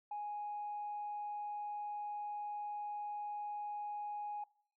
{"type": "tone", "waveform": "sine", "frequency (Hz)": 830.6, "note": "G#5", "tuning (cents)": 0, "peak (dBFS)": -38, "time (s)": [0.11, 4.44], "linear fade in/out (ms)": 5, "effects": ["noise-tail reverb RT60 0.5 s tail -22 dB re dry", "tanh soft clip ceiling -35 dBFS"]}